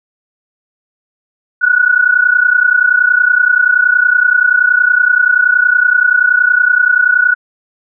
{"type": "tone pair together", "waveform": "sine", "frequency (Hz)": [1455, 1485.6], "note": ["F#6", "F#6"], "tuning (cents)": [-29, 7], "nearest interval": "unison", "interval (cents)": 36, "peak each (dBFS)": -10, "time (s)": [1.61, 7.35], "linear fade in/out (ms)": 20, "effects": []}